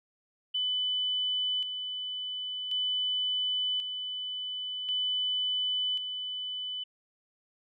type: tone with tremolo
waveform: sine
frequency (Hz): 3000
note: F#7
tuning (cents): +23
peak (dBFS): -27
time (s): 0.54-6.84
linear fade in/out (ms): 10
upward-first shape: square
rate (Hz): 0.46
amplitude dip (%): 50
effects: none